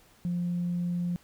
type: tone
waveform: sine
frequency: 175.2 Hz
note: F3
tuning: 6 cents sharp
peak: -26 dBFS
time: 0.25-1.16 s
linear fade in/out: 0 ms
effects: tanh soft clip ceiling -23 dBFS + pink hiss -60 dBFS RMS until 1.23 s